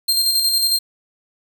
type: tone with tremolo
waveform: sawtooth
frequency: 4186 Hz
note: C8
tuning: in tune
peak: -11 dBFS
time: 0.08-0.79 s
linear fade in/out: 10 ms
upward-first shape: square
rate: 11 Hz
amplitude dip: 35%
effects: 7-bit